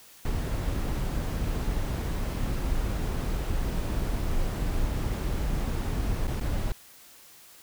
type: noise with dropouts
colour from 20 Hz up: brown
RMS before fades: -28 dBFS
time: 0.25-6.72 s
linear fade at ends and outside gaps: 2 ms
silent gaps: 6.271-6.278 / 6.399-6.41 s
effects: white hiss -52 dBFS RMS until 7.62 s